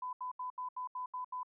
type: tone bursts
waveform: sine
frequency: 1004 Hz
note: B5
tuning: 28 cents sharp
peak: -37 dBFS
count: 8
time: 0.02-1.432 s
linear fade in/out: 5 ms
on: 110 ms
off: 76 ms
effects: none